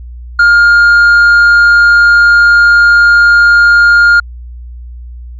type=tone with tanh clipping; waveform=sine; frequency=1412 Hz; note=F6; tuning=19 cents sharp; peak=-3 dBFS; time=0.39-4.2 s; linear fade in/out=5 ms; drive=3 dB; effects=added 60 Hz sine -24 dBFS peak until 5.39 s